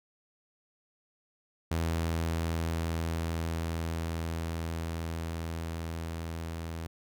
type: tone with level ramp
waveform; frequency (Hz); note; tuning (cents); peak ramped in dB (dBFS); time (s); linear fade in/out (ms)
sawtooth; 82.41; E2; 0; -24 to -32; 1.71-6.87; 5
effects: none